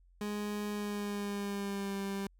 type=tone with pitch glide; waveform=30% pulse; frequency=207.7 to 197.18 Hz; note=G#3 to G3; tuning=0 to +10 cents; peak=-32 dBFS; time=0.21-2.27 s; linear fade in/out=2 ms; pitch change=-90 cents; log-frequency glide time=0.71-1.97 s; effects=added 44 Hz sine -60 dBFS peak until 2.39 s